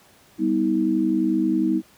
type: chord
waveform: sine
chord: G augmented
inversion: none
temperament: equal with one note detuned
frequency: 196 / 246.9 / 318.6 Hz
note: G3 / B3 / D#4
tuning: 0 / 0 / +41 cents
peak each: -25 / -24 / -20 dBFS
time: 0.38-1.82 s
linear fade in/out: 50 ms
effects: pink hiss -54 dBFS RMS until 1.97 s + high-pass 80 Hz 12 dB/octave